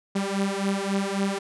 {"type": "beating tone pair", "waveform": "sawtooth", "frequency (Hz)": [195, 198.7], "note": ["G3", "G3"], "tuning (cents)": [-9, 24], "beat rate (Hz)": 3.7, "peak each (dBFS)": -23, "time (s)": [0.15, 1.39], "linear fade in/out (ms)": 10, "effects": ["resampled to 24000 Hz"]}